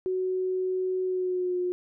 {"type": "tone with pitch glide", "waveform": "sine", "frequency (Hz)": [371.5, 359.7], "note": ["F#4", "F#4"], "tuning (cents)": [7, -49], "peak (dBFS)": -25, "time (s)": [0.06, 1.72], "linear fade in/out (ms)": 0, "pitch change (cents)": -56, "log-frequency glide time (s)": [1.04, 1.58], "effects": []}